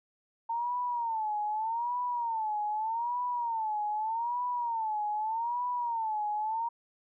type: tone with vibrato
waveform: sine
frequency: 908 Hz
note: A#5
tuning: 46 cents flat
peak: -29 dBFS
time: 0.49-6.69 s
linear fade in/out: 10 ms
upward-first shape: sine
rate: 0.82 Hz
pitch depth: 140 cents each way
effects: none